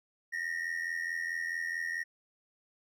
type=ring-modulated tone; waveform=triangle; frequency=1864.7 Hz; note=A#6; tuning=in tune; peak=-28 dBFS; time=0.32-2.04 s; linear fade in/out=20 ms; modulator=42.3 Hz; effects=none